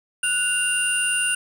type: tone cluster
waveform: sine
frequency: 1477 / 2789 / 9200 Hz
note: F#6 / F7 / D9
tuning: -3 / -3 / -37 cents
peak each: -24 / -22 / -22 dBFS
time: 0.23-1.35 s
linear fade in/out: 5 ms
effects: tanh soft clip ceiling -14 dBFS + 9-bit